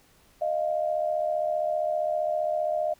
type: tone pair together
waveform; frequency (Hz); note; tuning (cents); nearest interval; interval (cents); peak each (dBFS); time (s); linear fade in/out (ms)
sine; 617 / 692.2; D#5 / F5; -15 / -16; major second; 199; -26 / -28; 0.41-2.94; 10
effects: pink hiss -60 dBFS RMS until 2.99 s